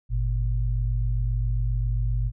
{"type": "tone pair together", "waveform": "sine", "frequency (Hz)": [49, 116.54], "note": ["G1", "A#2"], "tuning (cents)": [0, 0], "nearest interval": "octave + minor third", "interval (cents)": 1500, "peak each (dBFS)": [-23, -26], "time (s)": [0.09, 2.32], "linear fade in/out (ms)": 50, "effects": []}